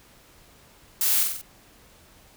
blue noise with echo, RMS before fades -23 dBFS, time 1.01-1.23 s, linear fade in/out 2 ms, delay 46 ms, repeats 4, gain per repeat -4 dB, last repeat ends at 1.414 s, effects pink hiss -54 dBFS RMS until 2.36 s

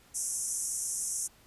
white band-pass noise, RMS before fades -34 dBFS, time 0.14-1.28 s, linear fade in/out 20 ms, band 5700 to 11000 Hz, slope 96 dB/octave, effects pink hiss -60 dBFS RMS until 1.46 s + resampled to 32000 Hz

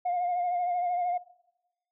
sine tone with vibrato, 711 Hz, F5, 31 cents sharp, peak -24 dBFS, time 0.05-1.18 s, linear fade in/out 10 ms, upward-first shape sine, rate 13 Hz, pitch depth 38 cents each way, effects noise-tail reverb RT60 0.9 s tail -19 dB re dry + tanh soft clip ceiling -23 dBFS

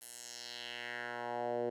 10% pulse tone with band-pass filter sweep, 120.2 Hz, B2, 46 cents flat, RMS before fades -41 dBFS, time 0.01-1.7 s, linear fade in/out 10 ms, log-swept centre 11000 to 440 Hz, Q 2.2, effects none

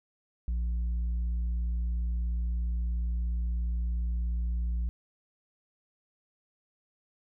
triangle tone with tanh clipping, 58.5 Hz, A#1, 7 cents sharp, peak -28 dBFS, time 0.48-4.89 s, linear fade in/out 0 ms, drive 8 dB, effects none

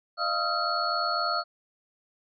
sine tone cluster, 606 / 690 / 1267 / 1375 / 4378 Hz, D#5 / F5 / D#6 / F6 / C#8, -46 / -21 / +31 / -27 / -22 cents, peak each -36 / -32 / -30 / -30 / -31 dBFS, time 0.17-1.44 s, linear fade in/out 50 ms, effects none

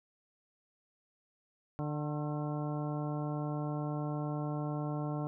harmonic tone with a mistuned harmonic, 148.9 Hz, D3, 24 cents sharp, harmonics 1 / 2 / 3 / 4 / 5 / 6 / 7 / 9, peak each -35 / -39 / -46 / -44 / -45 / -50 / -48 / -52 dBFS, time 1.79-5.27 s, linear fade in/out 0 ms, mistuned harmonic 7, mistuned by +46 cents, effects none

